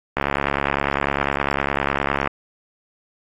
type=click train; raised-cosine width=0.5 ms; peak=-4 dBFS; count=148; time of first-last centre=0.17-2.273 s; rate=69.9 Hz; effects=AAC 64 kbps